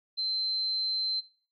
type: tone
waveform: sine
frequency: 4100 Hz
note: C8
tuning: 36 cents flat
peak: -28 dBFS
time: 0.17-1.21 s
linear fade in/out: 20 ms
effects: noise-tail reverb RT60 0.5 s tail -21 dB re dry + AAC 48 kbps